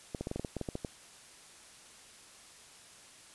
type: clicks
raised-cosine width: 2 ms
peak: -22 dBFS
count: 12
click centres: 0.148 / 0.21 / 0.271 / 0.314 / 0.36 / 0.396 / 0.448 / 0.567 / 0.613 / 0.688 / 0.754 / 0.848 s
effects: white hiss -55 dBFS RMS until 3.34 s + resampled to 24000 Hz